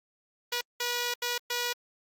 5% pulse tone bursts at uneven times, 484.1 Hz, B4, 35 cents flat, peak -17 dBFS, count 4, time 0.52-0.61 / 0.8-1.14 / 1.22-1.38 / 1.5-1.73 s, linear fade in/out 5 ms, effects Opus 24 kbps

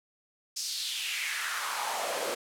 pink noise with high-pass filter sweep, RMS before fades -33 dBFS, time 0.56-2.35 s, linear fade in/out 10 ms, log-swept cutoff 5500 to 440 Hz, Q 3, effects low-pass 12000 Hz 12 dB/octave

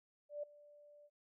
sine tone with ADSR envelope, 587.3 Hz, D5, in tune, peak -38 dBFS, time 0.29-1.1 s, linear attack 140 ms, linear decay 8 ms, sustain -21 dB, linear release 47 ms, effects none

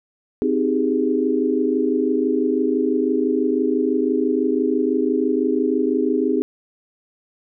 sine chord, Ab major seventh, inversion first, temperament just, 259.6 / 311.5 / 389.3 / 415.3 Hz, C4 / Eb4 / G4 / Ab4, -13 / +2 / -12 / 0 cents, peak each -21 / -22 / -24 / -22 dBFS, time 0.42-6.42 s, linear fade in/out 0 ms, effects none

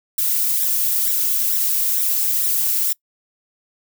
violet noise with flanger, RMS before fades -19 dBFS, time 0.18-2.93 s, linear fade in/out 5 ms, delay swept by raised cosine 0.53 to 2.73 ms, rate 2.2 Hz, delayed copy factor +0.7, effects noise-tail reverb RT60 0.1 s tail -24 dB re dry

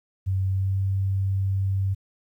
sine tone with pitch glide, 95.3 to 96.85 Hz, G2 to G2, -48 to -20 cents, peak -21 dBFS, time 0.26-1.95 s, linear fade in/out 20 ms, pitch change +28 cents, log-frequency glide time 0.46-0.79 s, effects 10-bit

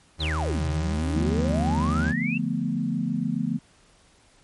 35% pulse tone with vibrato, 78.4 Hz, D#2, 14 cents sharp, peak -23 dBFS, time 0.18-2.14 s, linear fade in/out 50 ms, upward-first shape sine, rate 11 Hz, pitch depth 31 cents each way
sine exponential two-way sweep, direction down then up, 4279 to 124 to 2760 Hz, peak -28 dBFS, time 0.2-2.38 s, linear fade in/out 5 ms, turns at 0.65 s
sine chord, B half-diminished seventh, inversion first, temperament equal, 146.83 / 174.61 / 220 / 246.9 Hz, D3 / F3 / A3 / B3, 0 / 0 / 0 / 0 cents, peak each -31 / -29 / -28 / -28 dBFS, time 1.14-3.59 s, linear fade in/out 20 ms
effects pink hiss -58 dBFS RMS until 4.43 s + MP3 48 kbps

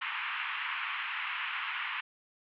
white band-pass noise, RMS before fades -36 dBFS, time 0.01-2.01 s, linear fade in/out 10 ms, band 950 to 2900 Hz, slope 48 dB/octave, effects none

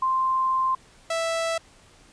sine / sawtooth tone pair in turn, 1046.5 / 659.3 Hz, C6 / E5, 0 / 0 cents, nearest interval minor sixth, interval 800 cents, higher first, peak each -20 dBFS, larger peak neither, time 0.02-0.75 / 1.1-1.58 s, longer first, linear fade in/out 5 ms, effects pink hiss -54 dBFS RMS until 2.12 s + resampled to 22050 Hz

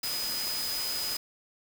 sine tone in noise, 4994 Hz, D#8, 6 cents sharp, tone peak -32 dBFS, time 0.03-1.17 s, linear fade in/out 5 ms, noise white, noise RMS -35 dBFS, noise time 0.03-1.17 s, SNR 0 dB, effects none

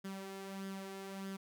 sawtooth tone with flanger, 193.9 Hz, G3, 19 cents flat, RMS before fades -45 dBFS, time 0.04-1.37 s, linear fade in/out 10 ms, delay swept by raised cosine 0.59 to 2.89 ms, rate 1.6 Hz, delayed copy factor +0.5, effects none

